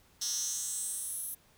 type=tone with high-pass filter sweep; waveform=10% pulse; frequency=238.2 Hz; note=A#3; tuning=38 cents sharp; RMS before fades=-36 dBFS; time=0.21-1.35 s; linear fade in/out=10 ms; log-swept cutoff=5200 to 12000 Hz; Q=4.3; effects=pink hiss -64 dBFS RMS until 1.57 s